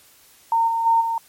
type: tone with level steps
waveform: sine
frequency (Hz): 915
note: A#5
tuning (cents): -32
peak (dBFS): -15 / -19 / -13 / -20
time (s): 0.52-1.18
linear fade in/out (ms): 2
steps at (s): 0.67 / 0.85 / 1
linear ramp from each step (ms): 20
effects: white hiss -52 dBFS RMS until 1.28 s + MP3 64 kbps

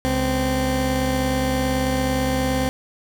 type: tone pair together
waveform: 20% pulse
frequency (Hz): 69.3 / 259.6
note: C#2 / C4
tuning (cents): 0 / -13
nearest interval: octave + major seventh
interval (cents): 2287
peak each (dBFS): -19 / -16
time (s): 0.05-2.69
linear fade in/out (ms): 0
effects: none

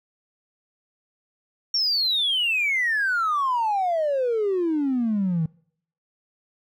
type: exponential sweep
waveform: triangle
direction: down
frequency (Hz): 5588 to 155.56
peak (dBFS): -17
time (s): 1.74-5.46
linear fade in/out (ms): 5
effects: noise-tail reverb RT60 0.6 s tail -26 dB re dry + tanh soft clip ceiling -17 dBFS

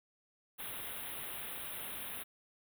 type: band-stop noise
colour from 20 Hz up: white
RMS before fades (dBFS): -43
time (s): 0.58-2.24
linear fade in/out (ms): 20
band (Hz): 3800 to 9400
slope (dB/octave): 96
effects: none

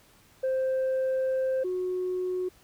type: tone pair in turn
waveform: sine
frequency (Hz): 523.3 / 366.1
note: C5 / F#4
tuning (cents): 0 / -18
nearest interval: tritone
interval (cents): 618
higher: first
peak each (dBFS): -22 / -26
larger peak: first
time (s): 0.43-1.64 / 1.64-2.49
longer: first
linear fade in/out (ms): 10
effects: tanh soft clip ceiling -23 dBFS + pink hiss -59 dBFS RMS until 2.63 s

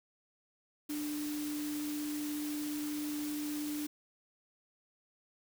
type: tone in noise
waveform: sine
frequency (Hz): 297.2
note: D4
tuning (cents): +21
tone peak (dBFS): -35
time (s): 0.89-3.87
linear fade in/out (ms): 10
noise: white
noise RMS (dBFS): -45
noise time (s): 0.89-3.87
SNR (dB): +7
effects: none

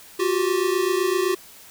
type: tone pair together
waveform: square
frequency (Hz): 356.1 / 383.9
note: F4 / G4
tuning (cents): +34 / -36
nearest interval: minor second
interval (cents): 130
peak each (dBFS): -23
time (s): 0.19-1.35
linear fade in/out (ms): 10
effects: white hiss -46 dBFS RMS until 1.7 s

